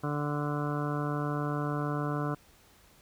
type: harmonic tone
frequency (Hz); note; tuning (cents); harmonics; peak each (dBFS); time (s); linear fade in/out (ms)
146.83; D3; 0; 1 / 2 / 3 / 4 / 5 / 7 / 8 / 9 / 10; -32 / -35 / -39 / -41 / -42 / -40 / -43 / -41 / -45; 0.03-2.35; 10
effects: pink hiss -60 dBFS RMS until 3.01 s